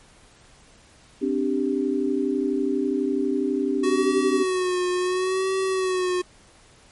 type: chord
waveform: sine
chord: C suspended second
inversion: none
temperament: equal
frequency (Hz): 261.6 / 293.7 / 392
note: C4 / D4 / G4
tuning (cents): 0 / 0 / 0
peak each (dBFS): -25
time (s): 1.21-4.44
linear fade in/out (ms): 20
type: tone with vibrato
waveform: square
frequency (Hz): 370.9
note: F#4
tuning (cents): +4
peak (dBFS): -22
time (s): 3.83-6.22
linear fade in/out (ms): 10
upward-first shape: sine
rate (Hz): 0.72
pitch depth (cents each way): 49
effects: pink hiss -53 dBFS RMS until 6.91 s + MP3 48 kbps